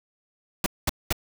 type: noise bursts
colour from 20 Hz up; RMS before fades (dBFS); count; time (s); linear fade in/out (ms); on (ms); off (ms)
pink; -23; 3; 0.64-1.126; 2; 22; 210
effects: none